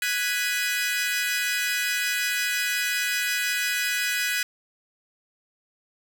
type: chord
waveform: sawtooth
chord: G# minor seventh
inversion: third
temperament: equal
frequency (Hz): 1480 / 1661.2 / 1975.5 / 2489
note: F#6 / G#6 / B6 / D#7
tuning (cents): 0 / 0 / 0 / 0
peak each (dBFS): -26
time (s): 0.02-4.43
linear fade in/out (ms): 2
effects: none